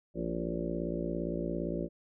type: harmonic tone with a mistuned harmonic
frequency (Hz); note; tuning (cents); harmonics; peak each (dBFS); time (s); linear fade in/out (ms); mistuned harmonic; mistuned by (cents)
57.5; A#1; -23; 1 / 3 / 4 / 5 / 6 / 7 / 8 / 9 / 10; -42 / -37 / -41 / -40 / -38 / -44 / -44 / -43 / -41; 0.14-1.89; 50; 7; -39
effects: none